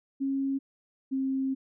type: tone pair in turn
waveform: sine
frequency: 272.1 / 266.8 Hz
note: C#4 / C4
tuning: -32 / +34 cents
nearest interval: unison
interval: 34 cents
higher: first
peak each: -26 dBFS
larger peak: neither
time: 0.2-0.59 / 1.11-1.55 s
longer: second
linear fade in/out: 20 ms
effects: none